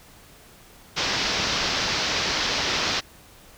white low-pass noise, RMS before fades -25 dBFS, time 0.96-3.01 s, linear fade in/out 20 ms, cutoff 5700 Hz, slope 48 dB/octave, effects pink hiss -50 dBFS RMS until 3.57 s

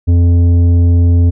sine tone with tanh clipping, 86.4 Hz, F2, 18 cents flat, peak -7 dBFS, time 0.07-1.31 s, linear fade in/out 20 ms, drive 9 dB, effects none

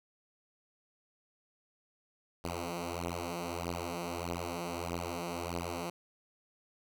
5% pulse beating tone pair, 85.5 / 87.1 Hz, F2 / F2, -36 / -4 cents, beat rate 1.6 Hz, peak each -27 / -28 dBFS, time 2.44-5.9 s, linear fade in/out 5 ms, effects none

